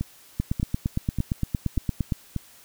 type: two click trains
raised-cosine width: 5 ms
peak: -11 / -14 dBFS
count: 16 / 5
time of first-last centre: 0.4-2.122 / 0.01-2.363 s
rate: 8.71 / 1.7 Hz
effects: white hiss -52 dBFS RMS until 2.64 s